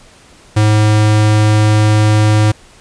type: tone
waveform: square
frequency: 106.8 Hz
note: G#2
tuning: 49 cents sharp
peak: -8 dBFS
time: 0.56-2.52 s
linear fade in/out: 10 ms
effects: pink hiss -43 dBFS RMS until 2.8 s + resampled to 22050 Hz